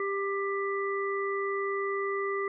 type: harmonic tone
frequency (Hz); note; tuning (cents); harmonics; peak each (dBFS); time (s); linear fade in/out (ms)
395.7; G4; +16; 1 / 3 / 5; -30 / -34 / -36; 0-2.48; 2
effects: none